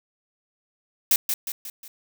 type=noise with echo; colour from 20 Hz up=blue; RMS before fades=-18 dBFS; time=1.11-1.16 s; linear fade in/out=2 ms; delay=180 ms; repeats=4; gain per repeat=-6 dB; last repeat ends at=1.88 s; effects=none